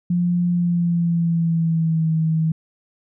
sine tone with pitch glide, 175.5 to 160.01 Hz, F3 to D#3, +9 to +49 cents, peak -16 dBFS, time 0.1-2.52 s, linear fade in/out 5 ms, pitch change -160 cents, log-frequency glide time 0.5-2.11 s, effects none

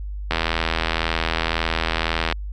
click train, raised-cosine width 0.3 ms, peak -4 dBFS, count 166, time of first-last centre 0.31-2.325 s, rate 81.9 Hz, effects added 50 Hz sine -27 dBFS peak until 2.52 s

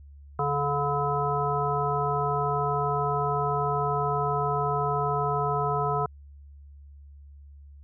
harmonic tone, 143.4 Hz, D3, 41 cents flat, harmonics 1 / 3 / 5 / 7 / 9, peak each -30 / -30 / -30 / -30 / -30 dBFS, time 0.39-6.06 s, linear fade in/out 2 ms, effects added 71 Hz sine -45 dBFS peak until 7.83 s

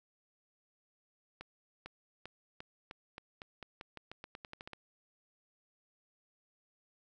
accelerating click train, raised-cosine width 0.3 ms, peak -29 dBFS, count 18, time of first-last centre 1.41-4.733 s, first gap 450 ms, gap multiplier 0.88, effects none

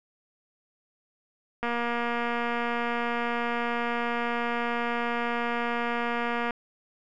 click train, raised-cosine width 0.5 ms, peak -15 dBFS, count 1157, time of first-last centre 1.63-6.508 s, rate 237 Hz, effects none

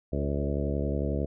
harmonic tone with a mistuned harmonic, 71.1 Hz, C#2, 45 cents sharp, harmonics 1 / 2 / 3 / 4 / 5 / 6 / 7 / 8 / 9, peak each -30 / -33 / -35 / -36 / -37 / -38 / -38 / -39 / -40 dBFS, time 0.12-1.26 s, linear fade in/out 10 ms, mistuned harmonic 7, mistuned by -16 cents, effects none

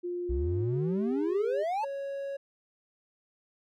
sine tone with pitch glide, 353 to 405.5 Hz, F4 to G#4, +19 to -41 cents, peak -31 dBFS, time 0.03-1.64 s, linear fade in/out 20 ms, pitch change +240 cents, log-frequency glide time 0.6-1.21 s
triangle exponential sweep, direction up, 59.9 to 914 Hz, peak -26 dBFS, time 0.29-1.85 s, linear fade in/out 10 ms
triangle tone, 554 Hz, C#5, 1 cent flat, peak -31 dBFS, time 1.83-2.37 s, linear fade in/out 10 ms
effects none

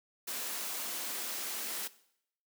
white high-pass noise, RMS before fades -38 dBFS, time 0.27-1.88 s, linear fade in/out 10 ms, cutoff 200 Hz, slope 48 dB/octave, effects noise-tail reverb RT60 0.7 s tail -18 dB re dry

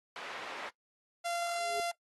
pink band-pass noise, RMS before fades -44 dBFS, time 0.16-0.69 s, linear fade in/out 0 ms, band 660 to 2800 Hz, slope 12 dB/octave
sawtooth tone, 689 Hz, F5, 24 cents flat, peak -29 dBFS, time 1.24-1.92 s, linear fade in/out 20 ms
sine tone with exponential growth, 415.3 Hz, G#4, in tune, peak -35 dBFS, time 1.45-1.8 s, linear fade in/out 1 ms, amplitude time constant 75 ms
effects noise-tail reverb RT60 0.1 s tail -18 dB re dry + AAC 32 kbps

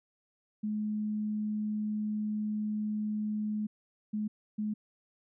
sine tone bursts at uneven times, 212.2 Hz, G#3, 38 cents sharp, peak -30 dBFS, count 3, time 0.63-3.67 / 4.13-4.28 / 4.58-4.74 s, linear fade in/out 10 ms, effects none

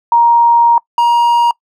sine / triangle tone pair in turn, 939 / 946.1 Hz, A#5 / A#5, +12 / +25 cents, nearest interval unison, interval 13 cents, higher second, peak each -5 dBFS, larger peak neither, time 0.12-0.78 / 0.98-1.51 s, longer first, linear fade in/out 2 ms, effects noise-tail reverb RT60 0.1 s tail -24 dB re dry

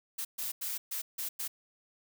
blue noise bursts at uneven times, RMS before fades -36 dBFS, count 6, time 0.18-0.25 / 0.38-0.52 / 0.61-0.78 / 0.91-1.02 / 1.18-1.29 / 1.39-1.48 s, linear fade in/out 10 ms, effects none

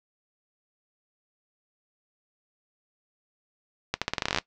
accelerating click train, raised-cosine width 0.2 ms, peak -7 dBFS, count 14, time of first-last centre 3.94-4.385 s, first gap 76 ms, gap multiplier 0.85, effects noise-tail reverb RT60 0.1 s tail -18 dB re dry + low-pass 6000 Hz 12 dB/octave

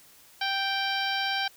harmonic tone, 783 Hz, G5, 2 cents flat, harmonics 1 / 2 / 3 / 4 / 5 / 6 / 7, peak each -31 / -31 / -35 / -33 / -36 / -37 / -40 dBFS, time 0.41-1.48 s, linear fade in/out 5 ms, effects white hiss -55 dBFS RMS until 1.56 s

